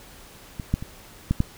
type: clicks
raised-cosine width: 5 ms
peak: -18 / -8 / -20 / -8 / -7 dBFS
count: 5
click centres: 0.598 / 0.74 / 0.825 / 1.31 / 1.404 s
effects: pink hiss -47 dBFS RMS until 1.57 s